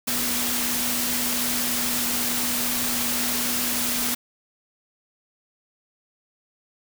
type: tone in noise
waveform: sine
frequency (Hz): 243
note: B3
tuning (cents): -28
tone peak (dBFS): -32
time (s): 0.07-4.15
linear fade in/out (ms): 10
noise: white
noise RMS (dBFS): -25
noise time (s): 0.07-4.15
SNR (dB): -10
effects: none